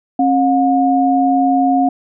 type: tone pair together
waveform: sine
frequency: 269.9 / 719 Hz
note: C#4 / F#5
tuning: -46 / -50 cents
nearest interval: octave + perfect fourth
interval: 1696 cents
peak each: -13 dBFS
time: 0.19-1.89 s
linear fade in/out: 5 ms
effects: none